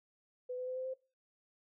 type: tone with pitch steps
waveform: sine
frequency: 500 / 505.2 / 510.5 / 515.8 / 521.2 Hz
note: B4 / B4 / C5 / C5 / C5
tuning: +21 / +39 / -43 / -25 / -7 cents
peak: -37 dBFS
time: 0.49-0.94 s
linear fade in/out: 10 ms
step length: 90 ms
effects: noise-tail reverb RT60 0.3 s tail -20 dB re dry